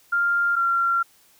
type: tone pair in turn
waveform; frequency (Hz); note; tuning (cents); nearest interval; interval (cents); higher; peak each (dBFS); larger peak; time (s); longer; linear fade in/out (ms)
sine; 1396.9 / 1374.5; F6 / F6; 0 / -28; unison; 28; first; -18; neither; 0.12-0.56 / 0.56-1.03; second; 10
effects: white hiss -57 dBFS RMS until 1.39 s